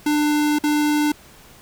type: tone with dropouts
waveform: square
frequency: 298 Hz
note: D4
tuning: 25 cents sharp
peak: -17 dBFS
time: 0.06-1.12 s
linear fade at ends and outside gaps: 5 ms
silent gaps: 0.587-0.637 s
effects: pink hiss -47 dBFS RMS until 1.61 s

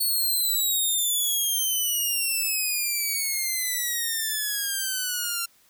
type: exponential sweep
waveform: 5% pulse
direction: down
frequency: 4435 to 1368 Hz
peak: -15 dBFS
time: 0-5.46 s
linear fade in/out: 10 ms
effects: white hiss -60 dBFS RMS until 5.69 s

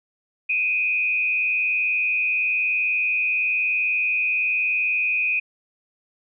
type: tone with frequency modulation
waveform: sine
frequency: 2489 Hz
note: D#7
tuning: in tune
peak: -19 dBFS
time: 0.49-5.4 s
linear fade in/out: 10 ms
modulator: 101 Hz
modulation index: 0.79
effects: none

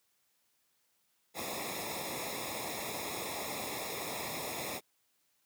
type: noise with comb filter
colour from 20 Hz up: pink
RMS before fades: -39 dBFS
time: 1.34-4.81 s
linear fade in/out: 50 ms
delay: 0.66 ms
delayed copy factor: -0.9
effects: white hiss -75 dBFS RMS until 5.45 s + high-pass 80 Hz 12 dB/octave

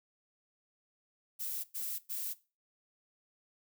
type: noise bursts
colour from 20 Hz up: violet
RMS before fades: -38 dBFS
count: 3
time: 1.39-2.34 s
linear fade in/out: 20 ms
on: 250 ms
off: 100 ms
effects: noise-tail reverb RT60 0.3 s tail -18 dB re dry

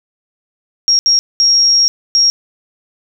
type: tone bursts at uneven times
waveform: sine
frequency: 5588 Hz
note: F8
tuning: in tune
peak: -7 dBFS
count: 4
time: 0.88-0.99 / 1.06-1.19 / 1.4-1.88 / 2.15-2.3 s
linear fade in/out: 0 ms
effects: none

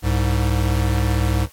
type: tone pair together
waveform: square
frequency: 65.41 / 103.83 Hz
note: C2 / G#2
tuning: 0 / 0 cents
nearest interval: minor sixth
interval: 800 cents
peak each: -20 dBFS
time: 0.02-1.48 s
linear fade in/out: 50 ms
effects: white hiss -51 dBFS RMS until 1.52 s + AAC 64 kbps

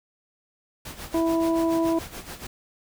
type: noise with tremolo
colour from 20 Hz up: pink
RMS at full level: -36 dBFS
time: 0.85-2.47 s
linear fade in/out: 5 ms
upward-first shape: sine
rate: 7 Hz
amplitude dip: 70%
type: harmonic tone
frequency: 329.6 Hz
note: E4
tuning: in tune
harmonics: 1 / 2 / 3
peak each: -21 / -27 / -31 dBFS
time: 1.14-1.99 s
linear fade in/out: 5 ms
effects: none

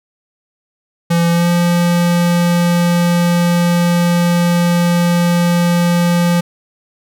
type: tone with pitch glide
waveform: square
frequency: 170 to 173.47 Hz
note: F3 to F3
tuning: -46 to -11 cents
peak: -11 dBFS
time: 1.1-6.41 s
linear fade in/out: 10 ms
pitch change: +35 cents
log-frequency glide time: 1.31-1.49 s
effects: none

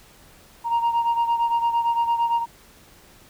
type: beating tone pair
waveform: sine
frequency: 932.3 / 941.1 Hz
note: A#5 / A#5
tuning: 0 / +16 cents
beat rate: 8.8 Hz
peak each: -18 / -23 dBFS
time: 0.64-2.46 s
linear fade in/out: 50 ms
effects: tanh soft clip ceiling -16 dBFS + pink hiss -51 dBFS RMS until 3.29 s

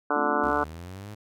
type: harmonic tone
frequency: 146.83 Hz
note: D3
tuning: in tune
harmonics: 2 / 3 / 4 / 5 / 6 / 7 / 8 / 9 / 10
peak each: -31 / -31 / -31 / -31 / -31 / -31 / -31 / -31 / -31 dBFS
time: 0.1-0.64 s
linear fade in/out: 5 ms
type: chord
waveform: sine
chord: D minor seventh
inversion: second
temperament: just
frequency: 220.2 / 264.3 / 293.7 / 352.4 Hz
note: A3 / C4 / D4 / F4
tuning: +2 / +18 / 0 / +16 cents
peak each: -36 dBFS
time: 0.15-0.51 s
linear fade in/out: 10 ms
type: linear sweep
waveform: sawtooth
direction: up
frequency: 61.8 to 107.8 Hz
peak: -34 dBFS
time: 0.43-1.15 s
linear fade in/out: 10 ms
effects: none

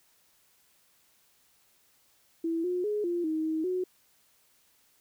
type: tone with pitch steps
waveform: sine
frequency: 330 / 359.4 / 419 / 347 / 315 / 316.9 / 366.5 Hz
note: E4 / F4 / G#4 / F4 / D#4 / D#4 / F#4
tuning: +2 / +50 / +15 / -11 / +21 / +32 / -16 cents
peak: -27 dBFS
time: 2.44-3.84 s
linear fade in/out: 5 ms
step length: 200 ms
effects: white hiss -66 dBFS RMS until 5 s

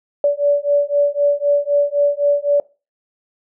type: beating tone pair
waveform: sine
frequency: 574 / 577.9 Hz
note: D5 / D5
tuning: -40 / -28 cents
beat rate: 3.9 Hz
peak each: -16 dBFS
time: 0.24-2.6 s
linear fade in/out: 2 ms
effects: noise-tail reverb RT60 0.3 s tail -21 dB re dry

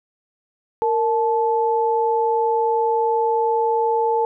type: tone pair together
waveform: sine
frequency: 461.4 / 870 Hz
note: A#4 / A5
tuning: -18 / -20 cents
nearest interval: major seventh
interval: 1098 cents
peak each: -19 dBFS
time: 0.82-4.25 s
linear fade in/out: 0 ms
effects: none

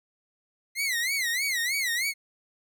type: tone with vibrato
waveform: sawtooth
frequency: 2043 Hz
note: C7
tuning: 42 cents flat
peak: -22 dBFS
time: 0.75-2.14 s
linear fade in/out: 50 ms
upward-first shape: sine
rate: 3.2 Hz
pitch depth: 180 cents each way
effects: none

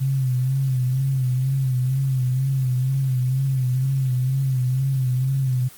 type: tone with vibrato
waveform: sine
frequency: 130.81 Hz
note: C3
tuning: in tune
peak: -18 dBFS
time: 0-5.69 s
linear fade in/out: 20 ms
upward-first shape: sine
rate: 2.1 Hz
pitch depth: 65 cents each way
effects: white hiss -45 dBFS RMS until 5.77 s + Opus 24 kbps

